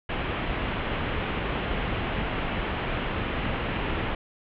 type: low-pass noise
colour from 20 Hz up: pink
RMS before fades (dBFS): -29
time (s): 0.09-4.15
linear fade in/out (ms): 5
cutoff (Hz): 3200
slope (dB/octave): 48
effects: none